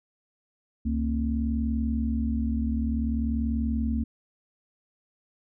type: tone cluster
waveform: sine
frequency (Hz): 69.5 / 227.6 / 268.1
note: C#2 / A#3 / C4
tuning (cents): +5 / -41 / +42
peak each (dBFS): -27 / -27 / -34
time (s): 0.85-4.04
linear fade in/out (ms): 10
effects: none